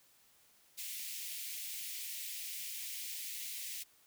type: high-pass noise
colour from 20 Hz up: white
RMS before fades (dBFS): -43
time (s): 0.77-3.84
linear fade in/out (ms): 20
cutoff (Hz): 2000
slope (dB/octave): 48
effects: white hiss -67 dBFS RMS until 4.06 s